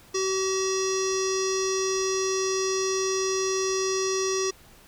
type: tone with low-pass filter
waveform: square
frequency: 380.8 Hz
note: F#4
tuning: 50 cents sharp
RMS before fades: -26 dBFS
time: 0.14-4.51 s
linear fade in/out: 10 ms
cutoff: 5800 Hz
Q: 8.3
effects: pink hiss -53 dBFS RMS until 4.87 s